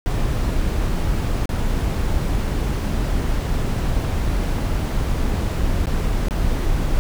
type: noise with dropouts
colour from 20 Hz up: brown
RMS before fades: -20 dBFS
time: 0.06-6.99 s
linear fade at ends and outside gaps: 0 ms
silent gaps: 1.457-1.492 / 5.629-5.633 / 5.858-5.869 / 6.284-6.309 s
effects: none